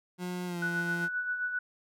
30% pulse tone with pitch glide, 179.6 to 172.08 Hz, F3 to F3, +49 to -25 cents, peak -31 dBFS, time 0.18-1.09 s, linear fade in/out 50 ms, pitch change -74 cents, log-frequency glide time 0.46-0.59 s
sine tone with tremolo, 1480 Hz, F#6, in tune, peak -28 dBFS, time 0.62-1.59 s, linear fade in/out 5 ms, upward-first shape sine, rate 7.6 Hz, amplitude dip 50%
effects none

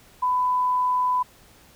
sine tone, 1000 Hz, B5, 21 cents sharp, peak -19 dBFS, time 0.22-1.23 s, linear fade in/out 10 ms, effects pink hiss -53 dBFS RMS until 1.75 s

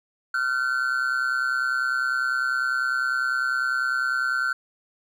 triangle ring-modulated tone, 1452 Hz, F#6, 33 cents flat, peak -17 dBFS, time 0.34-4.53 s, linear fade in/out 5 ms, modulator 65 Hz, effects none

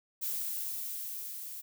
violet noise with level ramp, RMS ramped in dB -34 to -43 dBFS, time 0.21-1.62 s, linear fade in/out 20 ms, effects none

